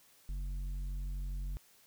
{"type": "tone with tanh clipping", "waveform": "triangle", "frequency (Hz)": 46.25, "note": "F#1", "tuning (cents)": 0, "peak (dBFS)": -37, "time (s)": [0.29, 1.57], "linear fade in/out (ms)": 0, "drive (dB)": 12, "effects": ["white hiss -64 dBFS RMS until 1.86 s"]}